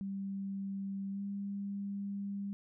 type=tone with pitch glide; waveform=sine; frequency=196 to 199.77 Hz; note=G3 to G3; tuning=0 to +33 cents; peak=-36 dBFS; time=0.01-2.53 s; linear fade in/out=0 ms; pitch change=+33 cents; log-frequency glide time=1.11-1.21 s; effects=none